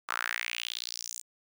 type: tone with high-pass filter sweep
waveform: sawtooth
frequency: 58.7 Hz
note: A#1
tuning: 13 cents sharp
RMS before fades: -36 dBFS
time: 0.08-1.22 s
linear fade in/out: 20 ms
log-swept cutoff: 1200 to 7700 Hz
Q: 3.8
effects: none